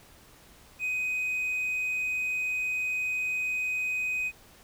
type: tone with hard clipping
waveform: sine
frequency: 2507 Hz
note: D#7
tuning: 12 cents sharp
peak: -28 dBFS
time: 0.79-4.32 s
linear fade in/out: 50 ms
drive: 2 dB
effects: pink hiss -55 dBFS RMS until 4.63 s